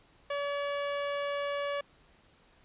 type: tone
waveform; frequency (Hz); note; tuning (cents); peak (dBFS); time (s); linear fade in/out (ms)
sawtooth; 570; C#5; +48; -27; 0.3-1.81; 5
effects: pink hiss -63 dBFS RMS until 2.64 s + resampled to 8000 Hz